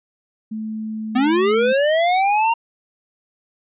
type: tone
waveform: sine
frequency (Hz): 218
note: A3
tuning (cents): -16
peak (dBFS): -24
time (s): 0.51-1.73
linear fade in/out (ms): 10
type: linear sweep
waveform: square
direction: up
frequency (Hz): 242.9 to 932.3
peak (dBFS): -15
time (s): 1.15-2.54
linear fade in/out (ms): 10
effects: resampled to 8000 Hz